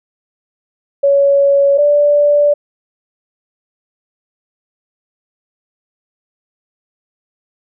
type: tone pair in turn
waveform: sine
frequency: 560 / 583.8 Hz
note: C#5 / D5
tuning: +18 / -10 cents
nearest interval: minor second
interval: 72 cents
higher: second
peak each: -7 dBFS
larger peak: neither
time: 1.03-1.78 / 1.78-2.54 s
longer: second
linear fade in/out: 10 ms
effects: none

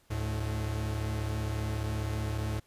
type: tone pair together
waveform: 45% pulse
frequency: 73.42 / 108.3 Hz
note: D2 / A2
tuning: 0 / -27 cents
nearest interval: perfect fifth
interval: 673 cents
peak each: -35 / -32 dBFS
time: 0.1-2.6 s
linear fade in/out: 10 ms
effects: pink hiss -66 dBFS RMS until 2.66 s + resampled to 32000 Hz

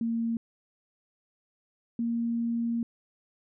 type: tone pair in turn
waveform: sine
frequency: 230 / 233.1 Hz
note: A#3 / A#3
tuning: -23 / 0 cents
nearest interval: unison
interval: 23 cents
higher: second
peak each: -26 dBFS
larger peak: neither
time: 0.01-0.37 / 1.99-2.83 s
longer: second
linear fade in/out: 2 ms
effects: none

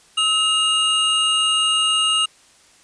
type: tone pair together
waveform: square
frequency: 1281 / 2839 Hz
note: E6 / F7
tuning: -50 / +28 cents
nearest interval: octave + major second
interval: 1378 cents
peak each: -24 / -17 dBFS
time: 0.17-2.26 s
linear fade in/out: 10 ms
effects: white hiss -52 dBFS RMS until 2.83 s + resampled to 22050 Hz

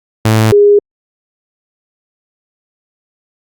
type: tone pair in turn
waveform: sawtooth / sine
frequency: 110 / 409.7 Hz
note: A2 / G#4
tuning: 0 / -24 cents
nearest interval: octave + major seventh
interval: 2276 cents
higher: second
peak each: -3 dBFS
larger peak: neither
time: 0.25-0.52 / 0.52-0.79 s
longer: neither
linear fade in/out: 5 ms
effects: Opus 48 kbps

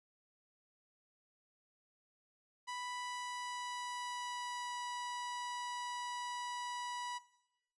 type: tone with pitch glide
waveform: sawtooth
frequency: 987.8 to 977.6 Hz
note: B5 to B5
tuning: 0 to -18 cents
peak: -37 dBFS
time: 2.67-7.19 s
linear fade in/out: 20 ms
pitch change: -18 cents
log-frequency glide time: 2.88-4.74 s
effects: noise-tail reverb RT60 0.9 s tail -18 dB re dry + resampled to 22050 Hz

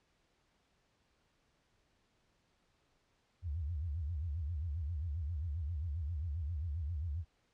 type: tone with vibrato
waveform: sine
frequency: 78.9 Hz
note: D#2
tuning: 25 cents sharp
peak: -35 dBFS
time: 3.42-7.25 s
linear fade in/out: 50 ms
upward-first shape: sine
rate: 7.5 Hz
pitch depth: 220 cents each way
effects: pink hiss -75 dBFS RMS until 7.53 s + low-pass 6000 Hz 12 dB/octave

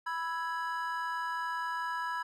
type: chord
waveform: triangle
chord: E major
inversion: second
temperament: equal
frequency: 987.8 / 1318.5 / 1661.2 Hz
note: B5 / E6 / G#6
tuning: 0 / 0 / 0 cents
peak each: -33 / -38 / -36 dBFS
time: 0.06-2.23 s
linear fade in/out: 10 ms
effects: none

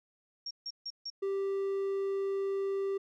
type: tone bursts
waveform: sine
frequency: 5550 Hz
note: F8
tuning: 12 cents flat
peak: -36 dBFS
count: 4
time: 0.46-1.102 s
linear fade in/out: 5 ms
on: 48 ms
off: 150 ms
type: tone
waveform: triangle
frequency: 392 Hz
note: G4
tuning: in tune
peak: -28 dBFS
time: 1.22-2.98 s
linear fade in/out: 10 ms
effects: none

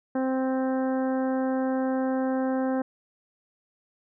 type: harmonic tone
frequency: 261.6 Hz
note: C4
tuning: in tune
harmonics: 1 / 2 / 3 / 4 / 5 / 6 / 7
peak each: -25 / -29 / -34 / -41 / -44 / -42 / -49 dBFS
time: 0.15-2.82 s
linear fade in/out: 5 ms
effects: none

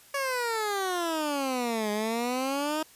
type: exponential two-way sweep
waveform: 15% pulse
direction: down then up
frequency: 565 to 206.9 to 316.5 Hz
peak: -21 dBFS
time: 0.14-2.83 s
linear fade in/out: 5 ms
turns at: 1.91 s
effects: white hiss -55 dBFS RMS until 2.95 s + resampled to 32000 Hz

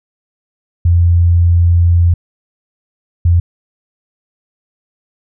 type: tone pair in turn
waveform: sine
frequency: 86.1 / 86.1 Hz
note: F2 / F2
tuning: -24 / -24 cents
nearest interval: unison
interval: 0 cents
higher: neither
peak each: -6 dBFS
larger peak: neither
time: 0.85-2.14 / 3.25-3.4 s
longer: first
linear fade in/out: 5 ms
effects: none

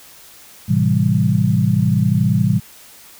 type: chord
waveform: sine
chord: A minor seventh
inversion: none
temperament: equal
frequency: 110 / 130.81 / 164.81 / 196 Hz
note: A2 / C3 / E3 / G3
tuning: 0 / 0 / 0 / 0 cents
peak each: -18 dBFS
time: 0.68-2.6 s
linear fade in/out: 20 ms
effects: white hiss -43 dBFS RMS until 3.19 s

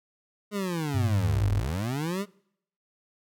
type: linear two-way sweep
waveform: 25% pulse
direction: down then up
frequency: 210.7 to 36.71 to 210.7 Hz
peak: -24 dBFS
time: 0.51-2.26 s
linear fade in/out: 50 ms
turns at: 1.53 s
type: tone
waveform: sine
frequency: 100.8 Hz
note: G2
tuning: 49 cents sharp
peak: -23 dBFS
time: 0.94-1.6 s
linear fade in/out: 10 ms
effects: noise-tail reverb RT60 0.7 s tail -24 dB re dry

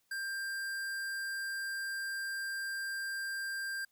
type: tone with hard clipping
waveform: sine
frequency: 1588 Hz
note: G6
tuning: 22 cents sharp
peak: -37 dBFS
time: 0.11-3.85 s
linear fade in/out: 5 ms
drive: 18 dB
effects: white hiss -75 dBFS RMS until 3.91 s

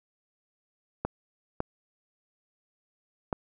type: clicks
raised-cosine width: 1 ms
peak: -14 dBFS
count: 3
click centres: 1.05 / 1.604 / 3.328 s
effects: none

